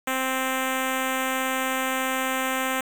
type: tone with notch filter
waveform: 5% pulse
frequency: 261.6 Hz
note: C4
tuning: in tune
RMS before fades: -26 dBFS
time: 0.07-2.81 s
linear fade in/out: 5 ms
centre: 4300 Hz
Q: 1.2
effects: 7-bit